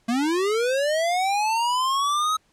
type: linear sweep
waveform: square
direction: up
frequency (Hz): 224.2 to 1284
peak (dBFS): -21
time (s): 0.08-2.37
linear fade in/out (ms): 10
effects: pink hiss -64 dBFS RMS until 2.52 s + low-pass 9000 Hz 12 dB/octave